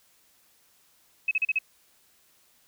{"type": "tone bursts", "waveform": "sine", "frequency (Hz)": 2565, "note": "E7", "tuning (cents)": -48, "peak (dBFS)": -21, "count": 5, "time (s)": [1.28, 1.588], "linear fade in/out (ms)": 5, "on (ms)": 32, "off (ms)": 37, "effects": ["white hiss -63 dBFS RMS until 2.67 s"]}